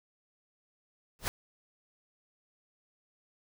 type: noise with exponential growth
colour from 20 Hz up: pink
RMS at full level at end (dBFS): -26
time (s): 1.19-1.28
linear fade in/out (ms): 0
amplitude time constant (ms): 19
effects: none